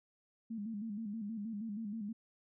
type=tone with vibrato; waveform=sine; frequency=214.9 Hz; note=A3; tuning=41 cents flat; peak=-38 dBFS; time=0.5-2.13 s; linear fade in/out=10 ms; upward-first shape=square; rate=6.3 Hz; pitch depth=90 cents each way; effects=none